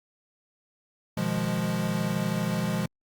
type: chord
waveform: square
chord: F half-diminished seventh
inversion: second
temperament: equal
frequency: 123.47 / 155.56 / 174.61 / 207.7 Hz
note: Cb3 / Eb3 / F3 / Ab3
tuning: 0 / 0 / 0 / 0 cents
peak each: -34 / -35 / -30 / -31 dBFS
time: 1.17-2.86 s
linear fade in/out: 5 ms
effects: Opus 48 kbps